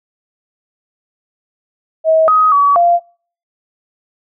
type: tone with pitch steps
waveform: sine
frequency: 640 / 1258 / 1137 / 693 Hz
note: D#5 / D#6 / C#6 / F5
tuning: +49 / +19 / +44 / -14 cents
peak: -7 dBFS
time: 2.04-3 s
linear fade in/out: 50 ms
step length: 240 ms
effects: noise-tail reverb RT60 0.5 s tail -26 dB re dry